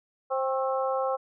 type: harmonic tone with a mistuned harmonic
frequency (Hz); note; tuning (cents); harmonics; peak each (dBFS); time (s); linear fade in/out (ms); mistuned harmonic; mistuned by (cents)
263.8; C4; +14; 2 / 3 / 4 / 5; -27 / -31 / -33 / -35; 0.3-1.17; 20; 4; +43
effects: none